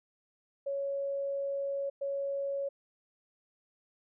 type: tone bursts at uneven times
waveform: sine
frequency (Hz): 556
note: C#5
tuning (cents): +5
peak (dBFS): -31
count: 2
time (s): 0.66-1.9 / 2.01-2.69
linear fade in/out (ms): 10
effects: none